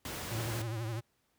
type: noise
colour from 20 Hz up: pink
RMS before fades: -40 dBFS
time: 0.05-0.62 s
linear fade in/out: 2 ms
type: tone with vibrato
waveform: square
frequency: 113.4 Hz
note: A#2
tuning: 47 cents flat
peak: -35 dBFS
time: 0.3-1.01 s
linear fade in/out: 20 ms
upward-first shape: triangle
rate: 12 Hz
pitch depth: 110 cents each way
effects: pink hiss -75 dBFS RMS until 1.38 s + high-pass 60 Hz 12 dB/octave